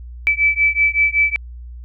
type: beating tone pair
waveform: sine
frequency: 2307 / 2312.3 Hz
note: D7 / D7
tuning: -31 / -27 cents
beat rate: 5.3 Hz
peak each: -16 dBFS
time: 0.27-1.36 s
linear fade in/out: 0 ms
effects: added 60 Hz sine -31 dBFS peak until 1.84 s